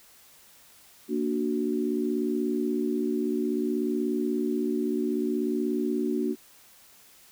sine chord, Bb augmented, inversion none, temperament equal, 233.1 / 293.7 / 370 Hz, Bb3 / D4 / F#4, 0 / 0 / 0 cents, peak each -29 dBFS, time 1.08-6.36 s, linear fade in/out 50 ms, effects white hiss -55 dBFS RMS until 7.31 s

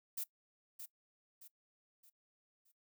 violet noise with echo, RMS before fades -40 dBFS, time 0.17-0.24 s, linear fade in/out 10 ms, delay 620 ms, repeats 4, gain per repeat -8 dB, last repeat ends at 2.72 s, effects noise-tail reverb RT60 0.1 s tail -19 dB re dry

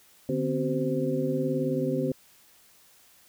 sine tone cluster, 149 / 249.6 / 268.4 / 381.2 / 517 Hz, D3 / B3 / C4 / G4 / C5, +25 / +19 / +44 / -48 / -21 cents, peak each -31 dBFS, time 0.29-2.12 s, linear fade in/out 2 ms, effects white hiss -58 dBFS RMS until 3.28 s

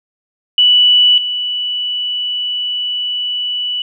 sine tone pair in turn, 2960 / 2960 Hz, F#7 / F#7, 0 / 0 cents, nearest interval unison, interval 0 cents, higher neither, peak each -6 / -16 dBFS, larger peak first, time 0.58-1.18 / 1.18-3.82 s, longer second, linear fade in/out 2 ms, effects none

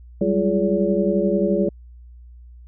sine tone cluster, 190.8 / 202.2 / 343.5 / 418.6 / 570 Hz, G3 / G#3 / F4 / G#4 / C#5, -47 / -46 / -29 / +14 / +48 cents, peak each -23 dBFS, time 0.21-1.69 s, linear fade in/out 5 ms, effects added 60 Hz sine -40 dBFS peak until 2.67 s

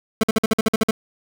25% pulse tone bursts, 220 Hz, A3, in tune, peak -10 dBFS, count 10, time 0.21-0.909 s, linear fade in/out 2 ms, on 24 ms, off 51 ms, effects none

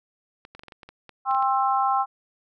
clicks, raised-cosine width 0.3 ms, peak -27 dBFS, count 12, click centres 0.451 / 0.55 / 0.594 / 0.635 / 0.683 / 0.722 / 0.832 / 0.89 / 1.093 / 1.311 / 1.348 / 1.425 s
harmonic tone, 265 Hz, C4, 22 cents sharp, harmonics 3 / 4 / 5, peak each -22 / -24 / -26 dBFS, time 1.25-2.06 s, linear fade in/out 50 ms
effects none

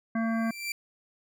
harmonic tone, 226.5 Hz, A#3, 50 cents flat, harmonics 1 / 3 / 5 / 7 / 9, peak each -26 / -35 / -39 / -38 / -43 dBFS, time 0.15-0.51 s, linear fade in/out 5 ms
sawtooth tone with exponential growth, 2349 Hz, D7, in tune, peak -25 dBFS, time 0.16-0.72 s, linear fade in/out 2 ms, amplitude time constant 120 ms
effects none

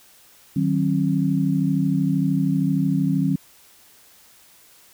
sine tone cluster, 154.3 / 187.3 / 269.3 Hz, D#3 / F#3 / C#4, -14 / +21 / -50 cents, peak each -22 dBFS, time 0.56-3.36 s, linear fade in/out 5 ms, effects white hiss -52 dBFS RMS until 4.93 s

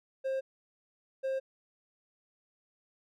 triangle tone pair in turn, 532 / 532 Hz, C5 / C5, +29 / +29 cents, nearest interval unison, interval 0 cents, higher neither, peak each -28 dBFS, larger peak neither, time 0.24-0.41 / 1.23-1.4 s, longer neither, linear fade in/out 20 ms, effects none

